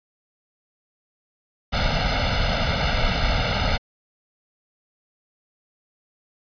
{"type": "noise with comb filter", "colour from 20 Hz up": "pink", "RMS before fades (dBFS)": -21, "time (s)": [1.72, 3.78], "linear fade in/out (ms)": 20, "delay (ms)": 1.4, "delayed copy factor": 1, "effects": ["resampled to 11025 Hz"]}